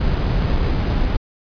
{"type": "noise with sample-and-hold", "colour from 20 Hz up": "brown", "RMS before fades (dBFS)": -18, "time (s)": [0, 1.17], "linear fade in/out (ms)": 10, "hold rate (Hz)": 4410, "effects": ["resampled to 11025 Hz"]}